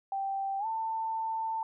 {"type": "tone with pitch glide", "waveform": "sine", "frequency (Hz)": [782, 893.1], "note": ["G5", "A5"], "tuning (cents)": [-4, 26], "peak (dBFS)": -30, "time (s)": [0.12, 1.63], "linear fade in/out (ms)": 2, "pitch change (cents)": 230, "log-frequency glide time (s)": [0.59, 0.66], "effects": []}